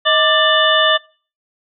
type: harmonic tone with a mistuned harmonic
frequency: 591 Hz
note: D5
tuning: 11 cents sharp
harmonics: 1 / 2 / 3 / 5 / 6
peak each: -17 / -17 / -17 / -17 / -17 dBFS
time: 0.05-0.98 s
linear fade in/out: 20 ms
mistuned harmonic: 1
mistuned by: +110 cents
effects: noise-tail reverb RT60 0.4 s tail -24 dB re dry